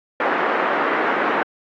white band-pass noise, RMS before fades -20 dBFS, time 0.2-1.43 s, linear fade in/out 2 ms, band 260 to 1700 Hz, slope 24 dB/octave, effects AAC 48 kbps

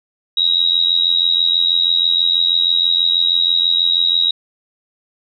sine tone with amplitude modulation, 3823 Hz, A#7, 43 cents sharp, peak -8 dBFS, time 0.37-4.31 s, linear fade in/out 5 ms, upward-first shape sine, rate 86.2 Hz, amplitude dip 85%, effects none

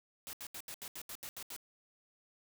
white noise bursts, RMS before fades -45 dBFS, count 10, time 0.27-1.564 s, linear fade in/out 0 ms, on 61 ms, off 76 ms, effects none

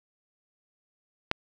click, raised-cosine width 0.3 ms, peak -8 dBFS, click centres 1.314 s, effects none

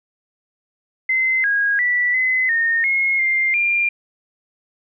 sine tone with pitch steps, 2061 / 1640 / 1962 / 2033 / 1837 / 2160 / 2103 / 2393 Hz, C7 / G#6 / B6 / B6 / A#6 / C#7 / C7 / D7, -27 / -22 / -12 / +50 / -26 / -45 / +8 / +32 cents, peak -15 dBFS, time 1.09-3.89 s, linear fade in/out 5 ms, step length 350 ms, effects none

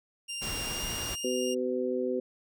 20% pulse tone with pitch glide, 2793 to 2822 Hz, F7 to F7, -1 to +17 cents, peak -29 dBFS, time 0.28-1.55 s, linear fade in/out 20 ms, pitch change +18 cents, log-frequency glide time 0.65-0.84 s
pink noise, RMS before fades -37 dBFS, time 0.41-1.16 s, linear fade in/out 20 ms
harmonic tone, 126.3 Hz, B2, 39 cents sharp, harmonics 2 / 3 / 4, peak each -33 / -31 / -32 dBFS, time 1.24-2.2 s, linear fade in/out 5 ms
effects none

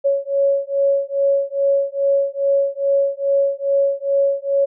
sine beating tone pair, 554.4 / 556.8 Hz, C#5 / C#5, 0 / +8 cents, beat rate 2.4 Hz, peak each -18 dBFS, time 0.04-4.66 s, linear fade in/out 20 ms, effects none

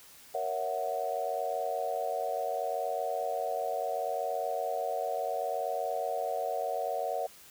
sine chord, F# dominant seventh, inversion first, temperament equal, 466.2 / 554.4 / 659.3 / 740 Hz, A#4 / C#5 / E5 / F#5, 0 / 0 / 0 / 0 cents, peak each -38 / -36 / -35 / -34 dBFS, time 0.34-7.27 s, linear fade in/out 10 ms, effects white hiss -54 dBFS RMS until 7.5 s

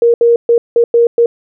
sine tone bursts at uneven times, 469.6 Hz, A#4, 13 cents sharp, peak -5 dBFS, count 6, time 0.02-0.14 / 0.21-0.36 / 0.49-0.58 / 0.76-0.84 / 0.94-1.07 / 1.18-1.26 s, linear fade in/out 2 ms, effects none

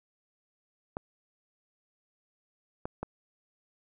clicks, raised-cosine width 1 ms, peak -20 dBFS, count 3, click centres 0.969 / 2.855 / 3.03 s, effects none

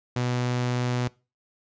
sawtooth tone, 123.47 Hz, B2, in tune, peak -20 dBFS, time 0.16-1.08 s, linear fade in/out 5 ms, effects noise-tail reverb RT60 0.3 s tail -22 dB re dry + resampled to 16000 Hz

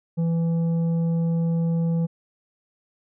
triangle tone with tanh clipping, 166.4 Hz, E3, 17 cents sharp, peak -21 dBFS, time 0.17-2.07 s, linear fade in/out 20 ms, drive 11 dB, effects none

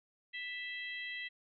harmonic tone with a mistuned harmonic, 659.3 Hz, E5, in tune, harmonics 3 / 4 / 5 / 6, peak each -41 / -47 / -47 / -52 dBFS, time 0.33-1.29 s, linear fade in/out 20 ms, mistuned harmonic 5, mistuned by -38 cents, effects none

